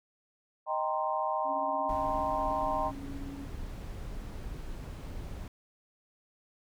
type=chord; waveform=sine; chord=C minor seventh; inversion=first; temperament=equal; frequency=622.3 / 784 / 932.3 / 1046.5 Hz; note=Eb5 / G5 / Bb5 / C6; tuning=0 / 0 / 0 / 0 cents; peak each=-34 dBFS; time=0.66-2.92 s; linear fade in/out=50 ms
type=tone with tremolo; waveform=sine; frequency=277.2 Hz; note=C#4; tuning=in tune; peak=-38 dBFS; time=1.44-3.48 s; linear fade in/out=50 ms; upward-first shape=triangle; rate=17 Hz; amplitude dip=55%
type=noise; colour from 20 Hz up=brown; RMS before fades=-40 dBFS; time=1.89-5.48 s; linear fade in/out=2 ms
effects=none